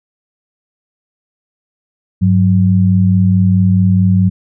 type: tone pair together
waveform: sine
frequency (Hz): 99.8 / 184.41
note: G2 / F#3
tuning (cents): +32 / -6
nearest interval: major seventh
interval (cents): 1062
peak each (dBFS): -10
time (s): 2.21-4.3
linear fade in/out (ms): 20
effects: none

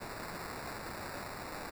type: noise with sample-and-hold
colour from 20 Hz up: white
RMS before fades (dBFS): -43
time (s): 0-1.71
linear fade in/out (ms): 20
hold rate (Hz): 3150
effects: none

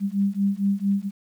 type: beating tone pair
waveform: sine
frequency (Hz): 196.5 / 200.9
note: G3 / G3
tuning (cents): +4 / +43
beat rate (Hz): 4.4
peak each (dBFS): -23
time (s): 0-1.11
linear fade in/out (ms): 50
effects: 9-bit

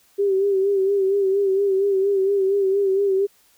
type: tone with vibrato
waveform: sine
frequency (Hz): 392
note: G4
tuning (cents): 0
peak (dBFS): -16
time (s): 0.18-3.27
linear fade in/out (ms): 20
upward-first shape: sine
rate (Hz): 4.3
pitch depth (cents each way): 54
effects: white hiss -58 dBFS RMS until 3.57 s

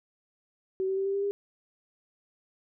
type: tone with pitch steps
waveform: sine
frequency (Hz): 379.1 / 383.7 / 388.4 / 393.1 / 397.9 / 402.8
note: F#4 / G4 / G4 / G4 / G4 / G4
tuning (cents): +42 / -37 / -16 / +5 / +26 / +47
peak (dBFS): -26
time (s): 0.8-1.31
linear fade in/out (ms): 0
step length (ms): 85
effects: none

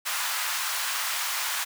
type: high-pass noise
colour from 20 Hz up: pink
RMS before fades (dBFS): -29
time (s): 0.05-1.65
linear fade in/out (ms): 20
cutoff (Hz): 960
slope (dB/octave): 24
effects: none

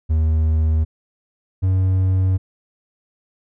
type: tone pair in turn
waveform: triangle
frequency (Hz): 78.9 / 93.83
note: D#2 / F#2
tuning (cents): +25 / +25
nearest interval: minor third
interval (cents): 300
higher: second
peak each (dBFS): -12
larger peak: neither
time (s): 0.09-0.85 / 1.62-2.38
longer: neither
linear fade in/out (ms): 20
effects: none

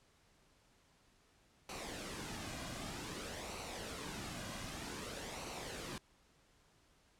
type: noise with flanger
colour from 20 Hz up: pink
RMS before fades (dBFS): -45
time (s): 1.69-5.98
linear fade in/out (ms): 2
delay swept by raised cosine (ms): 0.58 to 2.28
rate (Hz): 0.53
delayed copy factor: -0.5
effects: pink hiss -70 dBFS RMS until 7.19 s + low-pass 9000 Hz 12 dB/octave

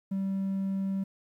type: tone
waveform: triangle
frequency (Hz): 193.7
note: G3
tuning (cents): -20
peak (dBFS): -25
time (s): 0.11-1.04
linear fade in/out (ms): 10
effects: tanh soft clip ceiling -22 dBFS + 11-bit

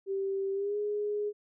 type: tone with pitch glide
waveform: sine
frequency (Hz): 390 to 415.6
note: G4 to G#4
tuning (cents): -9 to +1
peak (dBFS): -29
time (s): 0.06-1.33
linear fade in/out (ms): 50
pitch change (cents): +110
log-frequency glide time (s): 0.53-0.77
effects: none

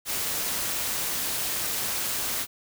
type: noise with amplitude modulation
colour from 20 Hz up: white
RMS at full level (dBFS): -27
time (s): 0.05-2.47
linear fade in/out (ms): 50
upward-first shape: sine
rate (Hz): 286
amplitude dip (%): 40
effects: none

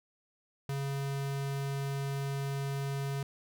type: tone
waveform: square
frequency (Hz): 138.59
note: C#3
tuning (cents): 0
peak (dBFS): -33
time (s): 0.69-3.23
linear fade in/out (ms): 2
effects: none

